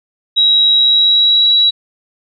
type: tone with pitch glide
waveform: sine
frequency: 3850 to 3897 Hz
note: B7 to B7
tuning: -45 to -24 cents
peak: -7 dBFS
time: 0.36-1.71 s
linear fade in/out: 20 ms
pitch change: +21 cents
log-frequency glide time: 0.71-1.55 s
effects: none